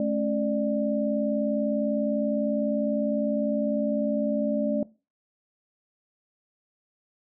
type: tone cluster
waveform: sine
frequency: 215.8 / 275.7 / 592 Hz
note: A3 / C#4 / D5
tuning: -33 / -9 / +14 cents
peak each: -26 / -29 / -27 dBFS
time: 0-4.83 s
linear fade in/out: 2 ms
effects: noise-tail reverb RT60 0.3 s tail -20 dB re dry